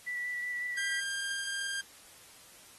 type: tone with vibrato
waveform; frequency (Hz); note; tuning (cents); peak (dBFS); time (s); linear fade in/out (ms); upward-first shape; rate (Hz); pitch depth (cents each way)
sine; 1962; B6; -12; -33; 0.06-1.01; 20; square; 5.4; 9
type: tone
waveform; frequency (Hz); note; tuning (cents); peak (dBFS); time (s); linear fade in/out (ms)
sawtooth; 1600; G6; +35; -30; 0.77-1.81; 5
effects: white hiss -55 dBFS RMS until 2.78 s + AAC 32 kbps